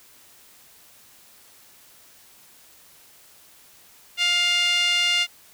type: tone with band-pass filter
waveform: 5% pulse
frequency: 703 Hz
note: F5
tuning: 11 cents sharp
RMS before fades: -21 dBFS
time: 4.17-5.27 s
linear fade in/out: 50 ms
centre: 2600 Hz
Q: 2.9
effects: white hiss -52 dBFS RMS until 5.53 s